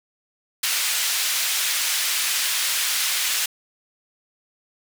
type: band-pass noise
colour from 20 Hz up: pink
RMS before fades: -23 dBFS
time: 0.63-3.46 s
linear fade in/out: 5 ms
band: 2300 to 16000 Hz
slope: 12 dB/octave
effects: none

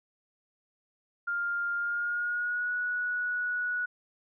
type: tone with pitch glide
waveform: sine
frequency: 1402 to 1466.6 Hz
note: F6 to F#6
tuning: +6 to -16 cents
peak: -28 dBFS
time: 1.27-3.86 s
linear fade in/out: 10 ms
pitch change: +78 cents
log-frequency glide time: 1.76-2.72 s
effects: none

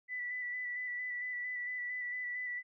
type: tone with vibrato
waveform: sine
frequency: 1978 Hz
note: B6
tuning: 2 cents sharp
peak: -36 dBFS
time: 0.08-2.63 s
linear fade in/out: 50 ms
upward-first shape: square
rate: 4.4 Hz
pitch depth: 18 cents each way
effects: none

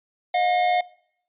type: tone pair together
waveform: square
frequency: 622.3 / 717.9 Hz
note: D#5 / F5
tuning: 0 / +48 cents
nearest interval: major second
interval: 248 cents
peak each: -29 / -20 dBFS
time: 0.34-0.81 s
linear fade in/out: 5 ms
effects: noise-tail reverb RT60 0.7 s tail -23 dB re dry + resampled to 8000 Hz

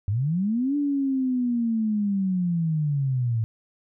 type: linear two-way sweep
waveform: sine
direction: up then down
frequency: 92.5 to 292 to 109.3 Hz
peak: -21 dBFS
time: 0.08-3.44 s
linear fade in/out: 0 ms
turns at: 0.76 s
effects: none

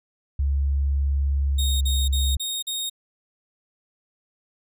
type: tone with pitch glide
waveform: sine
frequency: 69.6 to 67.97 Hz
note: C#2 to C#2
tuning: +8 to -33 cents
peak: -19 dBFS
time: 0.39-2.37 s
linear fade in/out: 5 ms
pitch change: -41 cents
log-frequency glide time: 1.45-1.79 s
type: tone bursts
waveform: sawtooth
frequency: 3717 Hz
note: A#7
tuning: 6 cents flat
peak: -23 dBFS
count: 5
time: 1.58-2.898 s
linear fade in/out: 10 ms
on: 230 ms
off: 42 ms
effects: none

